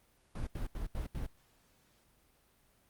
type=noise bursts; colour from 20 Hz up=brown; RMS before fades=-37 dBFS; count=5; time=0.35-1.266 s; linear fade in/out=5 ms; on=120 ms; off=79 ms; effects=pink hiss -69 dBFS RMS until 2.89 s + Opus 32 kbps